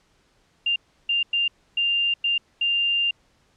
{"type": "tone bursts at uneven times", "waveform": "sine", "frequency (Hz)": 2794, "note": "F7", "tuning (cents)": 0, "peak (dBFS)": -19, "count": 6, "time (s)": [[0.66, 0.76], [1.09, 1.23], [1.33, 1.48], [1.77, 2.14], [2.24, 2.38], [2.61, 3.11]], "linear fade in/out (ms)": 5, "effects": ["pink hiss -63 dBFS RMS until 3.56 s", "low-pass 7000 Hz 12 dB/octave"]}